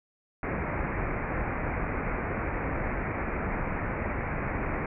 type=low-pass noise; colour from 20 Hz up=pink; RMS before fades=-31 dBFS; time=0.43-4.86 s; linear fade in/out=2 ms; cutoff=2400 Hz; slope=96 dB/octave; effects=none